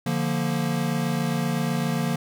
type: chord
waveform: square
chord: Bb major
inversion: first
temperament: equal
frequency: 146.83 / 174.61 / 233.1 Hz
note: D3 / F3 / Bb3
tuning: 0 / 0 / 0 cents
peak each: -28 dBFS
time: 0.06-2.16 s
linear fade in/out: 5 ms
effects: none